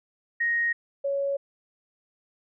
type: tone pair in turn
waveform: sine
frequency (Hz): 1871 / 557.3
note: A#6 / C#5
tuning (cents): +6 / +9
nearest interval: octave + major sixth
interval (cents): 2097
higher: first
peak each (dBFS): -22 / -24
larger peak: first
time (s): 0.4-0.73 / 1.04-1.37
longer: neither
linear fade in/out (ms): 10
effects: none